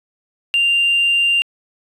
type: tone with hard clipping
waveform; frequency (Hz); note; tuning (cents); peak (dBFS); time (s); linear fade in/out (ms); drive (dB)
triangle; 2787; F7; -4; -12; 0.54-1.42; 0; 2
effects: resampled to 32000 Hz